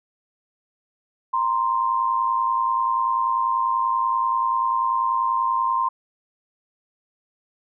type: tone pair together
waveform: sine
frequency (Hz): 936.2 / 1046.5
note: A#5 / C6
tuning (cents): +7 / 0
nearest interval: major second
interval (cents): 193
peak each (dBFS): -24 / -20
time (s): 1.33-5.89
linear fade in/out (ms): 10
effects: none